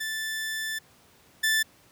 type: tone pair in turn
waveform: sawtooth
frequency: 1760 / 1760 Hz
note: A6 / A6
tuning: 0 / 0 cents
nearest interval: unison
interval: 0 cents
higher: neither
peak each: -26 / -18 dBFS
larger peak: second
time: 0-0.79 / 1.43-1.63 s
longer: first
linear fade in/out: 10 ms
effects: pink hiss -58 dBFS RMS until 1.91 s + high-pass 80 Hz 12 dB/octave

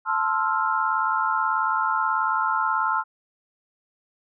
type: chord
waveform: sine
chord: F major seventh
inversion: first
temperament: equal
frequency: 880 / 1046.5 / 1318.5 / 1396.9 Hz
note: A5 / C6 / E6 / F6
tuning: 0 / 0 / 0 / 0 cents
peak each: -26 dBFS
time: 0.05-3.04 s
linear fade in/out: 50 ms
effects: none

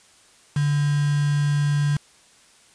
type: tone with quantisation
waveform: sine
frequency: 145.3 Hz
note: D3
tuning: 18 cents flat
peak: -18 dBFS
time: 0.56-1.97 s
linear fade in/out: 5 ms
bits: 5
effects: white hiss -54 dBFS RMS until 2.74 s + resampled to 22050 Hz

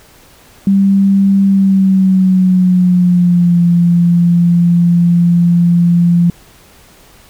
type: tone with pitch glide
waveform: sine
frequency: 196 to 172.61 Hz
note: G3 to F3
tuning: 0 to -20 cents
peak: -6 dBFS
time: 0.67-6.3 s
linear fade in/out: 2 ms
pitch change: -220 cents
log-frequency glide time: 1.45-3.61 s
effects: pink hiss -43 dBFS RMS until 7.29 s

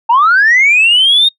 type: linear sweep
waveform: sine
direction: up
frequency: 884 to 3729 Hz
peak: -4 dBFS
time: 0.09-1.29 s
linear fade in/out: 10 ms
effects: noise-tail reverb RT60 0.1 s tail -24 dB re dry + tanh soft clip ceiling -2 dBFS

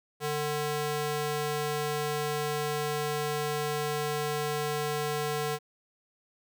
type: tone with high-pass filter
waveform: square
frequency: 150 Hz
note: D3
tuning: 37 cents sharp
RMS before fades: -31 dBFS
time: 0.2-5.59 s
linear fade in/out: 50 ms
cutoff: 330 Hz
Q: 0.88
effects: none

